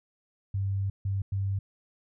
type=tone bursts at uneven times; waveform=sine; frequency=98 Hz; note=G2; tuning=in tune; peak=-26 dBFS; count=3; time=0.54-0.9 / 1.05-1.22 / 1.32-1.59 s; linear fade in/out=5 ms; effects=none